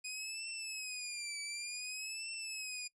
15% pulse tone with vibrato, 2489 Hz, D#7, in tune, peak -33 dBFS, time 0.04-2.88 s, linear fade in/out 10 ms, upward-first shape triangle, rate 0.55 Hz, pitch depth 140 cents each way, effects noise-tail reverb RT60 0.1 s tail -21 dB re dry + resampled to 22050 Hz

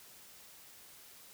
silence, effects white hiss -56 dBFS RMS until 1.33 s

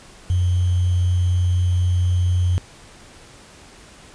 sine tone with sample-and-hold, 89.6 Hz, F2, 45 cents sharp, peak -15 dBFS, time 0.3-2.58 s, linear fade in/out 0 ms, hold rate 3150 Hz, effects pink hiss -45 dBFS RMS until 4.14 s + resampled to 22050 Hz

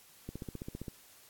click train, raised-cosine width 3 ms, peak -27 dBFS, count 10, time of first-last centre 0.29-0.882 s, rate 15.2 Hz, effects white hiss -59 dBFS RMS until 1.29 s + AAC 64 kbps

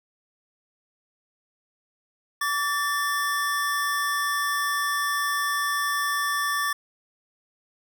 square tone pair together, 1150 / 1777.4 Hz, D6 / A6, -37 / +17 cents, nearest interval minor sixth, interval 754 cents, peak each -27 dBFS, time 2.41-6.73 s, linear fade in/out 5 ms, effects none

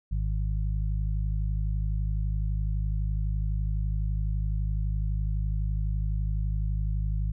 harmonic tone, 51.91 Hz, G#1, in tune, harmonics 1 / 2 / 3, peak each -26 / -32 / -36 dBFS, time 0.11-7.32 s, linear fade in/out 10 ms, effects none

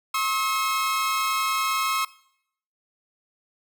sawtooth tone pair together, 1077.4 / 1287 Hz, C#6 / E6, -50 / -42 cents, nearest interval minor third, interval 308 cents, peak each -22 dBFS, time 0.14-2.05 s, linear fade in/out 5 ms, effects noise-tail reverb RT60 0.7 s tail -19 dB re dry

